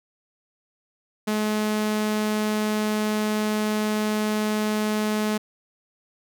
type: tone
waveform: sawtooth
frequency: 213.2 Hz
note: G#3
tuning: 46 cents sharp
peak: -18 dBFS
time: 1.27-5.38 s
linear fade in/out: 10 ms
effects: none